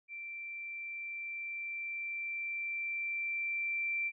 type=tone with level ramp; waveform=sine; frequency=2349 Hz; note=D7; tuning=in tune; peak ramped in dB=-41 to -31 dBFS; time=0.08-4.12 s; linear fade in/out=50 ms; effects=none